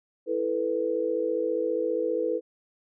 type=chord; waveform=sine; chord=E suspended fourth; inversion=none; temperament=just; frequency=329.6 / 439.5 / 494.4 Hz; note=E4 / A4 / B4; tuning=0 / -2 / +2 cents; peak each=-31 / -29 / -27 dBFS; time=0.26-2.41 s; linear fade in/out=50 ms; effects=none